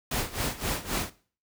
pink noise with tremolo, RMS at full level -28 dBFS, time 0.11-1.1 s, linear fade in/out 5 ms, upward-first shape sine, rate 3.8 Hz, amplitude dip 85%, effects noise-tail reverb RT60 0.4 s tail -17 dB re dry

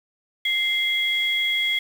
sine tone pair together, 2093 / 3319 Hz, C7 / G#7, 0 / -2 cents, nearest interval minor sixth, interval 798 cents, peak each -22 dBFS, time 0.45-1.79 s, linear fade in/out 5 ms, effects tanh soft clip ceiling -12 dBFS + 7-bit

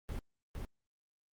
brown noise with echo, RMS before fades -39 dBFS, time 0.09-0.19 s, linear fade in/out 0 ms, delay 460 ms, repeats 1, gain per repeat -2 dB, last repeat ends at 0.65 s, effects Opus 32 kbps

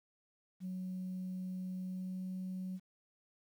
sine tone with pitch glide, 184.8 to 185.98 Hz, F#3 to F#3, -2 to +9 cents, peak -37 dBFS, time 0.6-2.8 s, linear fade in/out 50 ms, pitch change +11 cents, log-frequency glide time 1.77-2.29 s, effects tanh soft clip ceiling -35 dBFS + 11-bit

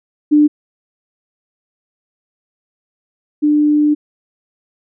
sine tone pair in turn, 298 / 298 Hz, D4 / D4, +25 / +25 cents, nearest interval unison, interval 0 cents, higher neither, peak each -6 / -9 dBFS, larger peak first, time 0.31-0.48 / 3.42-3.95 s, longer second, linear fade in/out 20 ms, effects none

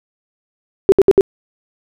sine tone bursts, 390 Hz, G4, 9 cents flat, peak -3 dBFS, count 4, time 0.89-1.209 s, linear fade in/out 0 ms, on 31 ms, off 65 ms, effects none

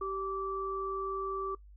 sine tone pair together, 387.8 / 1162 Hz, G4 / D6, -19 / -19 cents, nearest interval octave + perfect fifth, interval 1900 cents, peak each -36 / -35 dBFS, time 0.01-1.55 s, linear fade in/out 5 ms, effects noise-tail reverb RT60 0.1 s tail -20 dB re dry + added 50 Hz sine -51 dBFS peak until 1.76 s

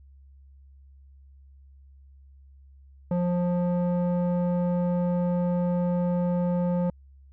square tone with low-pass filter, 176.7 Hz, F3, 21 cents sharp, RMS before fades -25 dBFS, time 3.11-6.9 s, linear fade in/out 2 ms, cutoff 680 Hz, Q 1.5, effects added 68 Hz sine -49 dBFS peak until 7.32 s

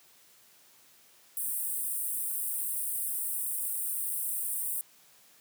pink high-pass noise, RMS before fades -33 dBFS, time 1.37-4.81 s, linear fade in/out 0 ms, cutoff 8400 Hz, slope 96 dB/octave, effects white hiss -60 dBFS RMS until 5.4 s + high-pass 100 Hz 12 dB/octave

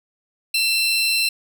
40% pulse tone pair together, 2685 / 4098 Hz, E7 / C8, +31 / -37 cents, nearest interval perfect fifth, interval 732 cents, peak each -19 dBFS, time 0.54-1.29 s, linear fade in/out 5 ms, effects none

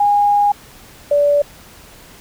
sine tone pair in turn, 819 / 579.1 Hz, G#5 / D5, -24 / -24 cents, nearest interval tritone, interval 600 cents, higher first, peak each -10 dBFS, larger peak neither, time 0-0.52 / 1.11-1.42 s, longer first, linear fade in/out 5 ms, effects pink hiss -42 dBFS RMS until 2.2 s

